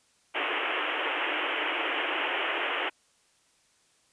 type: band-pass noise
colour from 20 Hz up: white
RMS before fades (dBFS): -30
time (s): 0.34-2.9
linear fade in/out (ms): 20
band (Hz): 290 to 3100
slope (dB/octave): 96
effects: white hiss -66 dBFS RMS until 4.12 s + resampled to 22050 Hz

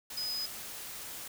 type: tone in noise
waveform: sine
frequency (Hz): 5020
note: D#8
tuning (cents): +15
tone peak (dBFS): -33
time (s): 0.17-0.46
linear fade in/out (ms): 5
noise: white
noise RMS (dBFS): -43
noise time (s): 0.1-1.28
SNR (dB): +7
effects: none

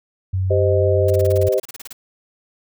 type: tone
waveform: sine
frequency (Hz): 94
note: F#2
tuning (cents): +28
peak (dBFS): -17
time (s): 0.33-1.49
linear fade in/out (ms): 10
type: chord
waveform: sine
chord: C minor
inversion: second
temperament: equal with one note detuned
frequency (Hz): 392 / 516.3 / 622.3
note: G4 / C5 / Eb5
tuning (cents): 0 / -23 / 0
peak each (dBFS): -19 / -19 / -20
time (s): 0.5-1.6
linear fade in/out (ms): 10
type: noise bursts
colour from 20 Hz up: white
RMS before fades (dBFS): -34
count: 16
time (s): 1.08-1.929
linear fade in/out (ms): 5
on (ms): 24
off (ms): 31
effects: none

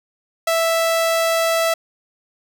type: tone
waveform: sawtooth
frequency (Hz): 659.3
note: E5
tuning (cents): 0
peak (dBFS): -12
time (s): 0.47-1.74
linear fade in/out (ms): 5
effects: none

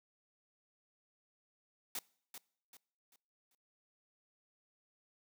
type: noise with echo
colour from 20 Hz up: white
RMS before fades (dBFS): -40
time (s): 1.95-1.99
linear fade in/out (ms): 2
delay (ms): 390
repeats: 4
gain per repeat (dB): -9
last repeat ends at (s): 3.55
effects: noise-tail reverb RT60 0.6 s tail -24 dB re dry + high-pass 200 Hz 12 dB/octave

